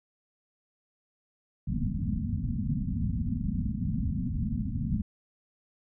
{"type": "low-pass noise", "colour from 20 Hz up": "white", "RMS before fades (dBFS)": -30, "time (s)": [1.67, 5.02], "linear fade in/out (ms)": 10, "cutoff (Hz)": 250, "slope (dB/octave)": 96, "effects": []}